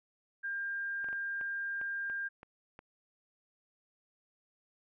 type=tone; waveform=sine; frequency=1600 Hz; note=G6; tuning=35 cents sharp; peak=-34 dBFS; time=0.43-2.29 s; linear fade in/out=20 ms
type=clicks; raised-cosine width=0.5 ms; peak=-34 dBFS; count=8; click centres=1.044 / 1.087 / 1.129 / 1.412 / 1.814 / 2.099 / 2.431 / 2.791 s
effects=none